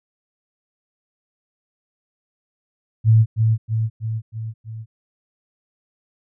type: tone with echo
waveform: sine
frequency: 111.4 Hz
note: A2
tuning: 22 cents sharp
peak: -9 dBFS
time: 3.04-3.26 s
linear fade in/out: 50 ms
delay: 320 ms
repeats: 5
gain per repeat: -4 dB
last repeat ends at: 4.86 s
effects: none